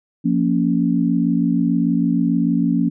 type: chord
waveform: sine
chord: Bb minor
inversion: second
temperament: just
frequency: 174.81 / 233.1 / 279.7 Hz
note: F3 / Bb3 / Db4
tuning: +2 / 0 / +16 cents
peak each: -19 dBFS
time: 0.24-2.9 s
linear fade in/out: 20 ms
effects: none